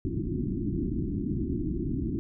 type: low-pass noise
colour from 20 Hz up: white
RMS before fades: -30 dBFS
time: 0.05-2.19 s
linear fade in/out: 0 ms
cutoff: 360 Hz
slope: 96 dB/octave
effects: none